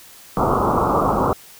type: low-pass noise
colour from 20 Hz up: white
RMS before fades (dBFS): -18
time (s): 0.37-1.33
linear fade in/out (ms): 0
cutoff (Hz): 1300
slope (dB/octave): 96
effects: white hiss -44 dBFS RMS until 1.59 s